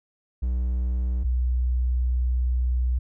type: tone pair in turn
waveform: triangle / sine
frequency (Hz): 61.74 / 61.96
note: B1 / B1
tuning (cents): 0 / +6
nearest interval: unison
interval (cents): 6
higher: second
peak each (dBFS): -20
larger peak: neither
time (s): 0.42-1.24 / 1.24-2.99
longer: second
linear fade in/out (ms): 10
effects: none